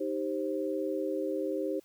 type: chord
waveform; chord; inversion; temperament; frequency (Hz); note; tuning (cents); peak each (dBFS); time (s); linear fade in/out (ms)
sine; C minor; first; equal with one note detuned; 311.1 / 392 / 528.7; Eb4 / G4 / C5; 0 / 0 / +18; -34; 0-1.8; 10
effects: white hiss -65 dBFS RMS until 1.84 s